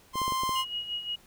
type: tone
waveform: 45% pulse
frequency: 1046.5 Hz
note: C6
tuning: in tune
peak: -27 dBFS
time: 0.13-0.65 s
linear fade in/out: 50 ms
type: clicks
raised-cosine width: 2 ms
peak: -24 dBFS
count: 6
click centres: 0.156 / 0.217 / 0.28 / 0.322 / 0.435 / 0.493 s
type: tone with tremolo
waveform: sine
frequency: 2894 Hz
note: F#7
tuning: 39 cents flat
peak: -29 dBFS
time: 0.55-1.16 s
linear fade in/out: 10 ms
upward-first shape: sine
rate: 5.7 Hz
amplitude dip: 65%
effects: pink hiss -58 dBFS RMS until 1.26 s